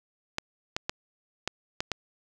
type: clicks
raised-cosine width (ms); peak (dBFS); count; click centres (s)
0.2; -11; 6; 0.384 / 0.765 / 0.895 / 1.476 / 1.805 / 1.917
effects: none